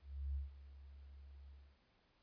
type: tone with ADSR envelope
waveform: sine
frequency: 69.3 Hz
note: C#2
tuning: in tune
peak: -37 dBFS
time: 0.01-1.79 s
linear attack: 340 ms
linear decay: 150 ms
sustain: -17 dB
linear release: 290 ms
effects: pink hiss -75 dBFS RMS until 2.22 s + resampled to 11025 Hz